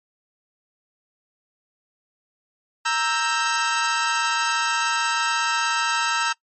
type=chord; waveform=sawtooth; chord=E diminished; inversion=second; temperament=equal with one note detuned; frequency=932.3 / 1318.5 / 1578.9 Hz; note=Bb5 / E6 / G6; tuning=0 / 0 / +12 cents; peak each=-21 / -20 / -22 dBFS; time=2.85-6.33 s; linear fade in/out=10 ms; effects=noise-tail reverb RT60 0.1 s tail -23 dB re dry + MP3 32 kbps